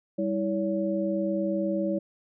sine tone cluster, 197.9 / 326.2 / 564 Hz, G3 / E4 / C#5, +17 / -18 / +30 cents, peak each -29 dBFS, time 0.18-1.99 s, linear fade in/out 10 ms, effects none

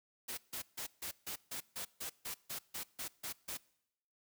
white noise bursts, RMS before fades -42 dBFS, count 14, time 0.28-3.574 s, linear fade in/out 10 ms, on 96 ms, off 150 ms, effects noise-tail reverb RT60 0.8 s tail -23 dB re dry

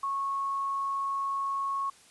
sine tone, 1100 Hz, C#6, 14 cents flat, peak -28 dBFS, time 0.03-1.9 s, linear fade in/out 5 ms, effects white hiss -57 dBFS RMS until 2.1 s + resampled to 24000 Hz

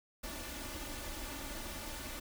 pink noise with comb filter, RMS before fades -43 dBFS, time 0.23-2.2 s, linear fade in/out 10 ms, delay 3.4 ms, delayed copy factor +0.75, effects none

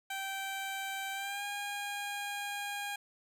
15% pulse tone with pitch glide, 778 to 812.9 Hz, G5 to G#5, -13 to -37 cents, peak -30 dBFS, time 0.1-2.96 s, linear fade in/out 5 ms, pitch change +76 cents, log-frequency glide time 1.13-1.44 s, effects none

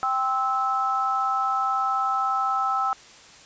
harmonic tone, 261.6 Hz, C4, in tune, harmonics 3 / 4 / 5, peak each -26 / -33 / -23 dBFS, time 0.03-2.93 s, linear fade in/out 0 ms, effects white hiss -48 dBFS RMS until 3.45 s + resampled to 16000 Hz

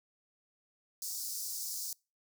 pink high-pass noise, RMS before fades -39 dBFS, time 1.02-1.93 s, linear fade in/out 2 ms, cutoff 4800 Hz, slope 48 dB/octave, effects noise-tail reverb RT60 0.3 s tail -26 dB re dry

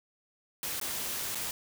white noise with dropouts, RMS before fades -35 dBFS, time 0.63-1.51 s, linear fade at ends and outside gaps 1 ms, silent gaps 0.8-0.813 / 1.348-1.354 s, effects none

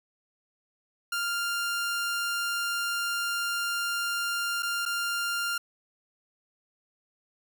sawtooth tone with dropouts, 1396.9 Hz, F6, in tune, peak -24 dBFS, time 1.12-5.58 s, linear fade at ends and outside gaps 5 ms, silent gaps 4.624-4.629 / 4.854-4.86 s, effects none

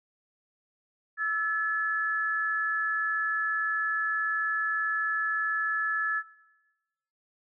sine tone pair together, 1318.5 / 1716.8 Hz, E6 / A6, 0 / -43 cents, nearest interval perfect fourth, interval 457 cents, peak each -32 / -26 dBFS, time 1.17-6.23 s, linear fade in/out 50 ms, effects noise-tail reverb RT60 1.0 s tail -17 dB re dry

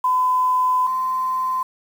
sine tone pair in turn, 1012 / 1030.3 Hz, B5 / C6, +42 / -27 cents, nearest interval unison, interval 31 cents, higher second, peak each -15 / -19 dBFS, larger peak first, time 0.04-0.87 / 0.87-1.63 s, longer first, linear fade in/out 5 ms, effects 7-bit

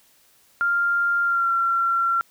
sine tone with pitch glide, 1396 to 1364.9 Hz, F6 to F6, -1 to -40 cents, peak -18 dBFS, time 0.61-2.21 s, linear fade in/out 0 ms, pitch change -39 cents, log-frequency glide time 1.23-1.51 s, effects white hiss -58 dBFS RMS until 2.3 s

